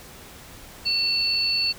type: tone pair together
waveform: sine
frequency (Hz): 2711 / 4454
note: E7 / C#8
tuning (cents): +48 / +7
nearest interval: major sixth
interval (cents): 859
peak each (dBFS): -27 / -21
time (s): 0.85-1.73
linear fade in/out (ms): 20
effects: pink hiss -44 dBFS RMS until 1.78 s